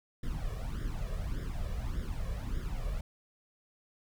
brown noise with flanger, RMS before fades -35 dBFS, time 0.23-3.01 s, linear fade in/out 5 ms, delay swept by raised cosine 0.57 to 1.77 ms, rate 1.7 Hz, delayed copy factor +0.8, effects none

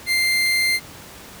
30% pulse tone, 2093 Hz, C7, in tune, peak -14 dBFS, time 0.06-0.8 s, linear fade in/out 50 ms, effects pink hiss -40 dBFS RMS until 1.4 s + high-pass 60 Hz 12 dB/octave

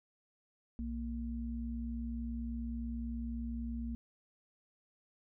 sine tone pair together, 61.74 / 232.5 Hz, B1 / A#3, 0 / -4 cents, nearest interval octave + major seventh, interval 2296 cents, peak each -39 / -39 dBFS, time 0.79-3.95 s, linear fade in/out 0 ms, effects none

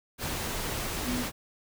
sine tone in noise, 246.9 Hz, B3, in tune, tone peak -29 dBFS, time 1.04-1.25 s, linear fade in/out 50 ms, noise pink, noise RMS -33 dBFS, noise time 0.18-1.32 s, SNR +1 dB, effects none

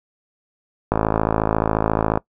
click train, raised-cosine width 1 ms, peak -3 dBFS, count 69, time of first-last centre 0.92-2.175 s, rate 54.2 Hz, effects noise-tail reverb RT60 0.1 s tail -22 dB re dry

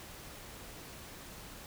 silence, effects pink hiss -49 dBFS RMS until 1.66 s

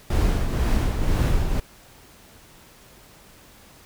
brown noise with tremolo, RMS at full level -18 dBFS, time 0.1-1.6 s, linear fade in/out 5 ms, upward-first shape triangle, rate 2 Hz, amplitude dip 55%, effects pink hiss -50 dBFS RMS until 3.85 s

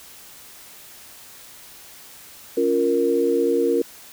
sine chord, Bb minor, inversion first, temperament just, 279.7 / 349.6 / 466.2 Hz, Db4 / F4 / Bb4, +16 / +2 / 0 cents, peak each -24 / -22 / -19 dBFS, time 2.57-3.82 s, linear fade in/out 5 ms, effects white hiss -44 dBFS RMS until 4.12 s

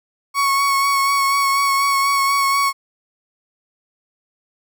35% pulse tone with vibrato, 1108.7 Hz, C#6, in tune, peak -13 dBFS, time 0.34-2.73 s, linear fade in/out 50 ms, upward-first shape sine, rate 4.1 Hz, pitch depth 20 cents each way, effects none

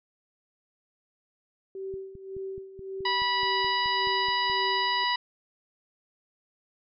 sine tone with tremolo, 385 Hz, G4, 31 cents flat, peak -32 dBFS, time 1.75-5.04 s, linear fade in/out 2 ms, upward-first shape sine, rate 1.8 Hz, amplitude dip 75%
click train, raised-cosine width 5 ms, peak -34 dBFS, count 13, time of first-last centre 1.94-4.499 s, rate 4.69 Hz
harmonic tone, 978 Hz, B5, 17 cents flat, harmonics 1 / 2 / 3 / 4 / 5, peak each -27 / -30 / -32 / -33 / -34 dBFS, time 3.05-5.16 s, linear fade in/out 5 ms
effects none

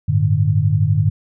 sine chord, G suspended second, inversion none, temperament equal with one note detuned, 98 / 110 / 149.92 Hz, G2 / A2 / D3, 0 / 0 / +36 cents, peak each -17 dBFS, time 0.08-1.1 s, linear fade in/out 10 ms, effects none

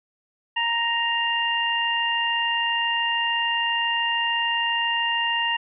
harmonic tone, 933 Hz, A#5, 1 cent sharp, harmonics 1 / 2 / 3, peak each -26 / -26 / -24 dBFS, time 0.56-5.57 s, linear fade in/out 10 ms, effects none

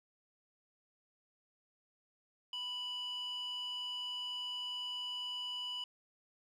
square tone with band-pass filter, 987.8 Hz, B5, in tune, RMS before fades -41 dBFS, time 2.53-5.84 s, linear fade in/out 2 ms, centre 3200 Hz, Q 6.3, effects 13-bit

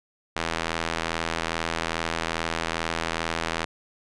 sawtooth tone with band-pass filter, 82.41 Hz, E2, in tune, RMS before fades -29 dBFS, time 0.36-3.65 s, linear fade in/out 5 ms, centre 2100 Hz, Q 0.54, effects resampled to 24000 Hz

